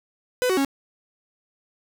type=tone with pitch steps; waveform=45% pulse; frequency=501 / 373.5 / 275 Hz; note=B4 / F#4 / C#4; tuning=+25 / +16 / -14 cents; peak=-19 dBFS; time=0.42-0.648 s; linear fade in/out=0 ms; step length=76 ms; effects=none